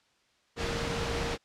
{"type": "tone in noise", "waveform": "sine", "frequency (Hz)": 466.2, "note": "A#4", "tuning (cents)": 0, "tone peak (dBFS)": -36, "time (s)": [0.56, 1.38], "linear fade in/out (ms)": 50, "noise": "pink", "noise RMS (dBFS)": -32, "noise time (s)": [0.56, 1.38], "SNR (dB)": -7, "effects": ["white hiss -68 dBFS RMS until 1.44 s", "low-pass 5000 Hz 12 dB/octave"]}